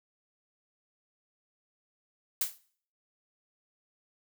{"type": "noise with exponential decay", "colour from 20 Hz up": "blue", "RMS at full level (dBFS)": -25, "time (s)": [2.41, 2.58], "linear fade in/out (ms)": 5, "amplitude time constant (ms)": 36, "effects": ["noise-tail reverb RT60 0.5 s tail -18 dB re dry"]}